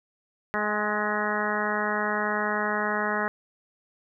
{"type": "harmonic tone with a mistuned harmonic", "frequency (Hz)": 210.4, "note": "G#3", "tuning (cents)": 23, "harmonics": [1, 2, 3, 4, 5, 6, 7, 8, 9], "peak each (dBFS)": [-33, -33, -33, -33, -33, -33, -33, -33, -33], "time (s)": [0.54, 3.28], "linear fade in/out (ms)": 0, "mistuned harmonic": 4, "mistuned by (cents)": -17, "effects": []}